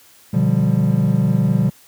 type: chord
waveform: triangle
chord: G dominant seventh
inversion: first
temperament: just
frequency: 122.5 / 147 / 176.4 / 196 Hz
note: B2 / D3 / F3 / G3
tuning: -14 / +2 / +18 / 0 cents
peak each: -17 dBFS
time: 0.33-1.7 s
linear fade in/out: 10 ms
effects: white hiss -49 dBFS RMS until 1.87 s + high-pass 60 Hz 12 dB/octave